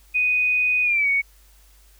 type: tone with pitch glide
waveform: sine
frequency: 2489 to 2230 Hz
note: D#7 to C#7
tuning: 0 to +10 cents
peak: -17 dBFS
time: 0.14-1.22 s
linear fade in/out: 20 ms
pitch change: -190 cents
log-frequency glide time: 0.83-1.09 s
effects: added 50 Hz sine -51 dBFS peak until 1.99 s + white hiss -57 dBFS RMS until 1.99 s